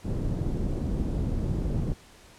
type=low-pass noise; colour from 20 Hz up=pink; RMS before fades=-28 dBFS; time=0.04-1.94 s; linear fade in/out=20 ms; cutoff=290 Hz; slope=12 dB/octave; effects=pink hiss -53 dBFS RMS until 2.38 s + low-pass 10000 Hz 12 dB/octave